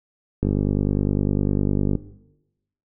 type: click train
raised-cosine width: 3 ms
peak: -8 dBFS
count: 77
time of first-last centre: 0.43-1.953 s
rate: 49.9 Hz
effects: noise-tail reverb RT60 0.9 s tail -17 dB re dry